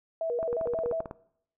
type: tone with vibrato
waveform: sine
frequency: 560 Hz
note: C#5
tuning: 18 cents sharp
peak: -27 dBFS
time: 0.21-1.01 s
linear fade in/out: 2 ms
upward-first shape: square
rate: 5.6 Hz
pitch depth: 270 cents each way
type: clicks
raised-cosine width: 1 ms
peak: -23 dBFS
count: 11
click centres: 0.429 / 0.529 / 0.612 / 0.673 / 0.736 / 0.789 / 0.86 / 0.913 / 1.004 / 1.058 / 1.111 s
effects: noise-tail reverb RT60 0.7 s tail -21 dB re dry